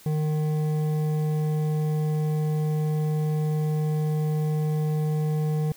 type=tone with hard clipping; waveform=triangle; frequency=153.3 Hz; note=D#3; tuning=25 cents flat; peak=-24 dBFS; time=0.06-5.72 s; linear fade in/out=2 ms; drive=13 dB; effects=white hiss -51 dBFS RMS until 5.76 s